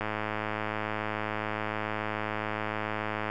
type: click train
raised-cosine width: 0.5 ms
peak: -16 dBFS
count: 353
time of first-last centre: 0.01-3.3 s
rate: 107 Hz
effects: none